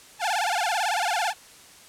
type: tone with vibrato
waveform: sawtooth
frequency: 784 Hz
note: G5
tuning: in tune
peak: -19 dBFS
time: 0.19-1.34 s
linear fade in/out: 50 ms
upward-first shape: sine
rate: 18 Hz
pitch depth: 220 cents each way
effects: white hiss -49 dBFS RMS until 1.88 s + low-pass 10000 Hz 12 dB/octave